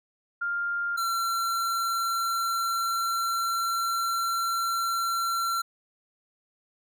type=tone pair in turn; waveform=sine / square; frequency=1400 / 1360.1 Hz; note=F6 / F6; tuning=+4 / -46 cents; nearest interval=minor second; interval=50 cents; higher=first; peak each=-26 dBFS; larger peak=neither; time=0.41-0.97 / 0.97-5.62 s; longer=second; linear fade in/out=10 ms; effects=none